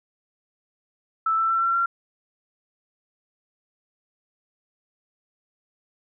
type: tone with pitch steps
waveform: sine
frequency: 1318.5 / 1331.5 / 1344.7 / 1357.9 / 1371.3 Hz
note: E6 / E6 / E6 / F6 / F6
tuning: 0 / +17 / +34 / -49 / -32 cents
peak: -19 dBFS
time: 1.26-1.86 s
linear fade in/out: 5 ms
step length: 120 ms
effects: none